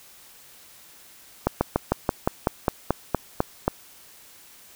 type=slowing click train; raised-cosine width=1 ms; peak=-5 dBFS; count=12; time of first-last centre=1.47-3.68 s; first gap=140 ms; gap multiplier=1.07; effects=white hiss -50 dBFS RMS until 4.75 s